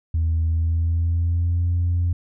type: tone with pitch glide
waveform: sine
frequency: 81.2 to 87.03 Hz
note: E2 to F2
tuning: -26 to -6 cents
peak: -16 dBFS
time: 0.14-2.13 s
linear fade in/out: 5 ms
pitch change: +120 cents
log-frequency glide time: 0.46-1.68 s
effects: tanh soft clip ceiling -15 dBFS